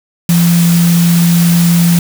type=tone in noise; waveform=sine; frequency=171 Hz; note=F3; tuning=36 cents flat; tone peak=-6 dBFS; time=0.29-1.99 s; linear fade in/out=2 ms; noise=white; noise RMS=-19 dBFS; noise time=0.29-1.99 s; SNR=+10 dB; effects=none